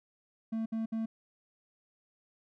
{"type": "tone bursts", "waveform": "triangle", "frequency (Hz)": 223.6, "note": "A3", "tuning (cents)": 28, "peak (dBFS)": -29, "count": 3, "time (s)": [0.52, 1.06], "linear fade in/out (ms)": 10, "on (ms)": 140, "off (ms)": 60, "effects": []}